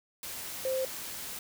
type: tone in noise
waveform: sine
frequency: 523.3 Hz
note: C5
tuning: in tune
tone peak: -28 dBFS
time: 0.65-0.85 s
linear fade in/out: 2 ms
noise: white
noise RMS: -40 dBFS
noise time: 0.23-1.39 s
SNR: +9 dB
effects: none